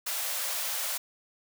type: high-pass noise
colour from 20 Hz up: white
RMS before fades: -32 dBFS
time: 0.06-0.98 s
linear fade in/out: 10 ms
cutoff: 500 Hz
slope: 96 dB/octave
effects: none